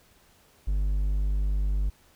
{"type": "tone", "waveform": "triangle", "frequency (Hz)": 49.96, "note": "G1", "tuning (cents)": 34, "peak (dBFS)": -21, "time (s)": [0.67, 1.9], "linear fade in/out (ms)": 10, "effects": ["pink hiss -60 dBFS RMS until 2.15 s"]}